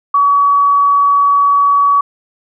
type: tone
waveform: sine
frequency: 1134 Hz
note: C#6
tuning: 39 cents sharp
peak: -7 dBFS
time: 0.14-2.01 s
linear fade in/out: 5 ms
effects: none